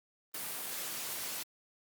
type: noise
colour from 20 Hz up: white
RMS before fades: -39 dBFS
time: 0.34-1.43 s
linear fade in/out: 5 ms
effects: high-pass 150 Hz 12 dB/octave + Opus 32 kbps